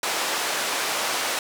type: band-pass noise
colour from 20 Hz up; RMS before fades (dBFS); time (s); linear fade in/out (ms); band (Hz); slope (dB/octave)
pink; -26; 0.03-1.39; 2; 580 to 9900; 12
effects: none